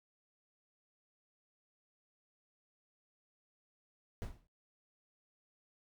brown noise with exponential decay, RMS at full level -37 dBFS, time 4.22-4.47 s, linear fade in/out 0 ms, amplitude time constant 53 ms, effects noise-tail reverb RT60 0.1 s tail -18 dB re dry

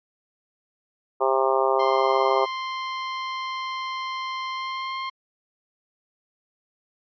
harmonic tone, 133.1 Hz, C3, 30 cents sharp, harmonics 3 / 4 / 5 / 6 / 7 / 8 / 9, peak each -24 / -25 / -26 / -27 / -27 / -28 / -29 dBFS, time 1.2-2.46 s, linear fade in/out 20 ms
sawtooth tone with pitch glide, 1046.5 to 1058.7 Hz, C6 to C6, 0 to +20 cents, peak -24 dBFS, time 1.79-5.1 s, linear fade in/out 10 ms, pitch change +20 cents, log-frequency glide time 4.5-4.98 s
effects resampled to 11025 Hz

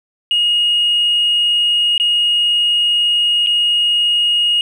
sine tone with dropouts, 2871 Hz, F7, 47 cents sharp, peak -10 dBFS, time 0.31-4.61 s, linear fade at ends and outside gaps 1 ms, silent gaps 1.979-1.999 / 3.463-3.47 s, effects tanh soft clip ceiling -8 dBFS + 8-bit

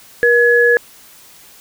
sine tone pair together, 477.3 / 1693.1 Hz, A#4 / G#6, +41 / +33 cents, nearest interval octave + minor seventh, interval 2192 cents, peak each -11 dBFS, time 0.23-0.77 s, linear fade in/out 0 ms, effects white hiss -43 dBFS RMS until 1.6 s

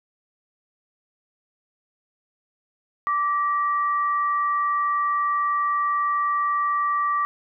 sine tone pair together, 1165.4 / 1900 Hz, D6 / A#6, -14 / +33 cents, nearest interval minor sixth, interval 847 cents, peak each -20 / -31 dBFS, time 3.07-7.25 s, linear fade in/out 0 ms, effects none

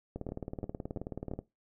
two click trains, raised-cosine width 2 ms, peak -24 / -24 dBFS, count 24 / 4, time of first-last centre 0.16-1.39 / 0.29-1.314 s, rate 18.7 / 2.93 Hz, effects noise-tail reverb RT60 0.2 s tail -18 dB re dry

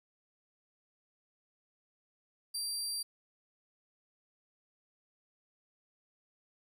25% pulse tone, 4712 Hz, D8, 5 cents sharp, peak -30 dBFS, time 2.54-3.03 s, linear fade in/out 10 ms, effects 11-bit

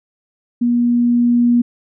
sine tone with level ramp, 240 Hz, B3, 49 cents flat, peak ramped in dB -12 to -9 dBFS, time 0.61-1.62 s, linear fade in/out 10 ms, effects none

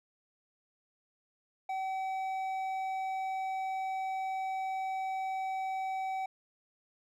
sine tone with hard clipping, 763 Hz, G5, 47 cents flat, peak -34 dBFS, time 1.69-6.26 s, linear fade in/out 5 ms, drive 6 dB, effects none

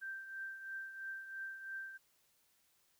sine tone with tremolo, 1568 Hz, G6, in tune, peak -40 dBFS, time 0.01-1.98 s, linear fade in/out 20 ms, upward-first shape triangle, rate 3 Hz, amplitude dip 65%, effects white hiss -74 dBFS RMS until 2.99 s

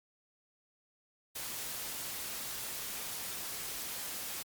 white noise, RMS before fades -40 dBFS, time 1.35-4.43 s, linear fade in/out 10 ms, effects MP3 96 kbps

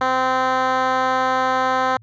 10% pulse tone with band-pass filter, 258.8 Hz, C4, 19 cents flat, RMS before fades -19 dBFS, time 0.01-1.97 s, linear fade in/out 2 ms, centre 1000 Hz, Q 0.9, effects added 110 Hz sine -45 dBFS peak until 2.02 s + resampled to 16000 Hz

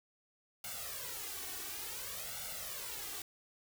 white noise with flanger, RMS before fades -43 dBFS, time 0.64-3.22 s, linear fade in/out 2 ms, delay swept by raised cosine 1.4 to 2.7 ms, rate 0.56 Hz, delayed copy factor +1, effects none

